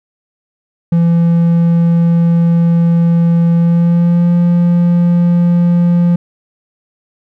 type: tone with pitch glide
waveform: triangle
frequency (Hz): 169 to 173.45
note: E3 to F3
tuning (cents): +43 to -12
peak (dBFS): -5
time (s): 0.92-6.16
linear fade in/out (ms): 5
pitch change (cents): +45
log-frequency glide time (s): 3.56-4.33
effects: none